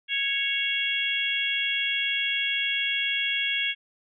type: harmonic tone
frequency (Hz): 553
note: C#5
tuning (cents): -4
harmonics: 3 / 4 / 5 / 6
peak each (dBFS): -33 / -29 / -29 / -28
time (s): 0.08-3.75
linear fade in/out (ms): 50
effects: none